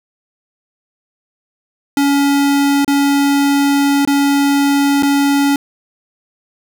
square tone with dropouts, 281.6 Hz, C#4, 27 cents sharp, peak -11 dBFS, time 1.97-5.56 s, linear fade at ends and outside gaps 2 ms, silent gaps 2.847-2.878 / 4.051-4.074 / 5.025-5.031 s, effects none

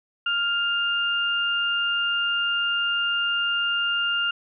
sine tone pair together, 1403 / 2806 Hz, F6 / F7, +8 / +8 cents, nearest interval octave, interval 1200 cents, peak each -24 dBFS, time 0.26-4.31 s, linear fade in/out 5 ms, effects none

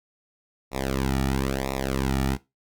sawtooth tone with flanger, 66.8 Hz, C2, 36 cents sharp, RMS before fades -26 dBFS, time 0.71-2.38 s, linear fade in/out 50 ms, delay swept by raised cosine 0.64 to 1.94 ms, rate 1 Hz, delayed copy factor -0.95, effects noise-tail reverb RT60 0.2 s tail -17 dB re dry

